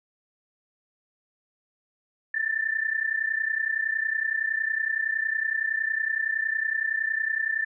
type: tone pair together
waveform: sine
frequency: 1760 / 1790.8 Hz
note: A6 / A6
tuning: 0 / +30 cents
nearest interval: unison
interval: 30 cents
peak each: -27 dBFS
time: 2.34-7.65 s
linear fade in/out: 5 ms
effects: none